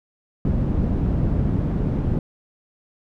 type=low-pass noise; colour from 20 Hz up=white; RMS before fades=-21 dBFS; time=0.45-2.19 s; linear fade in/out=2 ms; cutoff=170 Hz; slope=12 dB/octave; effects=none